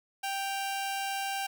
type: tone pair together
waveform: sawtooth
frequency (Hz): 784 / 2786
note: G5 / F7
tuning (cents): 0 / -5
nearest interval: octave + minor seventh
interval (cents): 2195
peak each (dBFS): -28 / -37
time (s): 0.23-1.47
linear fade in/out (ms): 10
effects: none